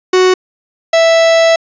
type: tone pair in turn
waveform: 45% pulse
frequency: 370 / 659.3 Hz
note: F#4 / E5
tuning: 0 / 0 cents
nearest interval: minor seventh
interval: 1000 cents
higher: second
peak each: -6 dBFS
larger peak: neither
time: 0.13-0.34 / 0.93-1.56 s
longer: second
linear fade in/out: 5 ms
effects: resampled to 16000 Hz + 7-bit